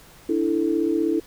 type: chord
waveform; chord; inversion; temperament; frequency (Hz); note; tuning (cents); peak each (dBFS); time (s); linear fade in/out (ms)
sine; D suspended second; none; equal; 293.7 / 329.6 / 440; D4 / E4 / A4; 0 / 0 / 0; -25 / -21 / -26; 0.29-1.2; 5
effects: pink hiss -49 dBFS RMS until 1.26 s